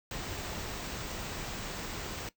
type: band-stop noise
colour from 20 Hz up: pink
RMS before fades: -39 dBFS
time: 0.11-2.29 s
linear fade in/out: 2 ms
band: 8500 to 14000 Hz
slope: 96 dB/octave
effects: noise-tail reverb RT60 0.1 s tail -17 dB re dry